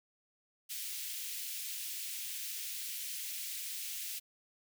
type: high-pass noise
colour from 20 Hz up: white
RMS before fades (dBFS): -41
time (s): 0.69-4.2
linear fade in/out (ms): 20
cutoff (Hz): 2200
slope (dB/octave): 24
effects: none